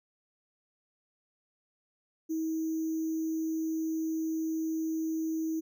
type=tone with sample-and-hold; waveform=sine; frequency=320.5 Hz; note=E4; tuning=49 cents flat; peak=-29 dBFS; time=2.29-5.61 s; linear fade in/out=20 ms; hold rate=6300 Hz; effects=none